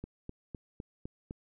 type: click train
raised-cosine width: 3 ms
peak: -27 dBFS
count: 6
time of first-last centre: 0.04-1.309 s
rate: 3.94 Hz
effects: none